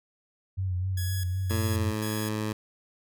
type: tone with vibrato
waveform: sine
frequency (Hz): 92.5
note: F#2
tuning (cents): 0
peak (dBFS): -26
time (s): 0.57-1.93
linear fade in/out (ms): 20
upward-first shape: sine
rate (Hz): 3.9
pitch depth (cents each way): 52
type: tone with tremolo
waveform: 5% pulse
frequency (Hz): 1677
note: G#6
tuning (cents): +16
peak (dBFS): -25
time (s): 0.97-2.29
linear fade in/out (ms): 5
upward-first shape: square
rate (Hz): 1.9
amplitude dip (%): 80
type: tone with pitch glide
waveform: 15% pulse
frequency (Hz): 111.6 to 107.67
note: A2 to A2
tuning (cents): +25 to -37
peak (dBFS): -22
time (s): 1.5-2.53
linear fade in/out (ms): 5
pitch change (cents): -62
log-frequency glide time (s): 1.66-1.98
effects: none